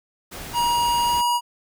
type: noise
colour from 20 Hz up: pink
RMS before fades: -35 dBFS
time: 0.31-1.22 s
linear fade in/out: 20 ms
type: tone with pitch glide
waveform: square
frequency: 952 to 960.8 Hz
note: A#5 to B5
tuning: +36 to -48 cents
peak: -19 dBFS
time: 0.53-1.41 s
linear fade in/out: 50 ms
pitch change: +16 cents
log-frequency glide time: 1.03-1.24 s
effects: none